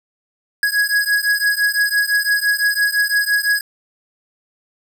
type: beating tone pair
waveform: square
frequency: 1661.2 / 1667.1 Hz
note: G#6 / G#6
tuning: 0 / +6 cents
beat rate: 5.9 Hz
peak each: -18 / -19 dBFS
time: 0.63-3.61 s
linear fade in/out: 2 ms
effects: none